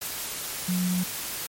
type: tone in noise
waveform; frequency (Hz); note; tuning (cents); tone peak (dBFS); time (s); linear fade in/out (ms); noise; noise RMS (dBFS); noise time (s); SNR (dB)
sine; 180.6; F#3; -42; -23; 0.68-1.04; 10; white; -33; 0.01-1.47; +7
effects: MP3 64 kbps